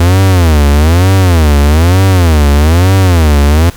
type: tone with vibrato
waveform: 45% pulse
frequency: 82.8 Hz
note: E2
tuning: 8 cents sharp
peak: -4 dBFS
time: 0-3.7 s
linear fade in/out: 5 ms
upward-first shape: sine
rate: 1.1 Hz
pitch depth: 260 cents each way
effects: pink hiss -33 dBFS RMS until 3.76 s